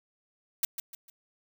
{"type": "noise with echo", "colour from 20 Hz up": "blue", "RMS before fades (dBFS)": -26, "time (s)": [0.63, 0.65], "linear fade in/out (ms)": 2, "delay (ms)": 150, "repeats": 3, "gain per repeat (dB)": -9, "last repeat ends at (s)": 1.1, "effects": []}